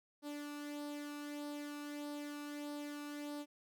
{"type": "tone with flanger", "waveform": "sawtooth", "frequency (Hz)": 292.5, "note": "D4", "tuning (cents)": -7, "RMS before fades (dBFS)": -45, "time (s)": [0.22, 3.46], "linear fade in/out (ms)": 50, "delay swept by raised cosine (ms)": [0.21, 0.78], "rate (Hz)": 1.6, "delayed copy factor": 0.5, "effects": []}